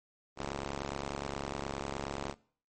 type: ring-modulated tone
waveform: 5% pulse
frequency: 69.7 Hz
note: C#2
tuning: 10 cents sharp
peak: -22 dBFS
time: 0.36-2.35 s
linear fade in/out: 50 ms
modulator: 362 Hz
effects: noise-tail reverb RT60 0.5 s tail -23 dB re dry + MP3 32 kbps